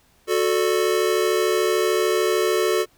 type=chord; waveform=square; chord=D major; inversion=first; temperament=just; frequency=367.1 / 440.5 / 587.3 Hz; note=F#4 / A4 / D5; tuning=-14 / +2 / 0 cents; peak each=-22 / -22 / -28 dBFS; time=0.27-2.86 s; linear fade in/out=50 ms; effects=pink hiss -59 dBFS RMS until 2.97 s